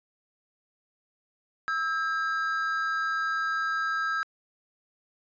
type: tone pair together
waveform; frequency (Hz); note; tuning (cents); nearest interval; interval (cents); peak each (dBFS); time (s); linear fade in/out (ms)
triangle; 1306 / 1609.8; E6 / G6; -17 / +46; major third; 363; -27; 1.68-4.23; 0
effects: resampled to 16000 Hz